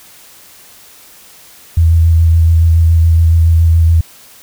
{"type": "tone with vibrato", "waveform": "sine", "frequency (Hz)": 82.41, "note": "E2", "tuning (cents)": 0, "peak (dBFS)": -5, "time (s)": [1.77, 4.01], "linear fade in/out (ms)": 5, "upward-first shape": "square", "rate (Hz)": 7.1, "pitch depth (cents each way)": 17, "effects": ["white hiss -40 dBFS RMS until 4.42 s"]}